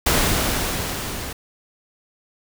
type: noise with level ramp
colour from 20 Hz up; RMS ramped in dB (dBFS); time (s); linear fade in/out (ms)
pink; -17 to -31; 0.06-1.33; 5
effects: none